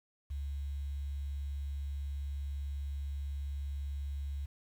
sine tone with quantisation, 70.4 Hz, C#2, 27 cents sharp, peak -35 dBFS, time 0.3-4.46 s, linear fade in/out 10 ms, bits 10, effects none

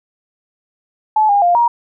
sine tone with pitch steps, 862 / 810 / 701 / 946 Hz, A5 / G#5 / F5 / A#5, -36 / -43 / +6 / +25 cents, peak -9 dBFS, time 1.16-1.68 s, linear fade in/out 5 ms, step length 130 ms, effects none

